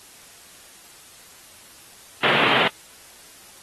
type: band-pass noise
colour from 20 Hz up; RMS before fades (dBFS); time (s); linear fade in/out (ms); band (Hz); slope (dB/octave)
white; -20; 2.23-2.68; 5; 120 to 3300; 48
effects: white hiss -47 dBFS RMS until 3.62 s + AAC 32 kbps